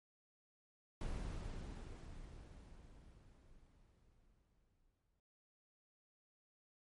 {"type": "noise with exponential decay", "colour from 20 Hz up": "brown", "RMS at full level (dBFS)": -41, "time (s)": [1.01, 5.2], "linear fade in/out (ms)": 1, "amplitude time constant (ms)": 910, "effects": ["MP3 48 kbps"]}